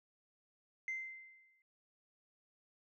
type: tone with exponential decay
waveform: sine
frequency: 2078 Hz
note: C7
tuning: 12 cents flat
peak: -34 dBFS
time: 0.88-1.62 s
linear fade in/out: 1 ms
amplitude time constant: 160 ms
effects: tanh soft clip ceiling -34 dBFS